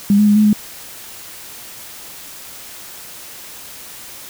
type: tone with pitch steps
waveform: sine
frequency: 202.2 / 209.5 / 206.5 / 212.9 / 209.8 Hz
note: G#3 / G#3 / G#3 / G#3 / G#3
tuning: -46 / +15 / -10 / +43 / +18 cents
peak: -8 dBFS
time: 0.1-0.53 s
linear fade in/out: 2 ms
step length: 86 ms
effects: white hiss -35 dBFS RMS until 4.29 s